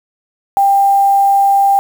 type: tone with quantisation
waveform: sine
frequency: 793 Hz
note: G5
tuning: 20 cents sharp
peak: -7 dBFS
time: 0.57-1.79 s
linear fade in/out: 0 ms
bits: 5
effects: none